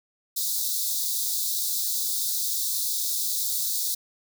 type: high-pass noise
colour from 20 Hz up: white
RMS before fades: -27 dBFS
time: 0.36-3.95 s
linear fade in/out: 10 ms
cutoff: 3600 Hz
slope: 96 dB/octave
effects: none